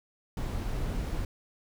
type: noise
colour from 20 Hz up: brown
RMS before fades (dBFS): -32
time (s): 0.37-1.25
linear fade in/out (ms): 2
effects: none